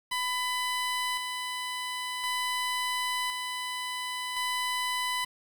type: tone with tremolo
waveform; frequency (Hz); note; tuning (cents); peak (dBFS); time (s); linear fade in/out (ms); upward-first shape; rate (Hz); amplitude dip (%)
15% pulse; 1000; B5; +21; -22; 0.11-5.25; 10; square; 0.47; 35
effects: 8-bit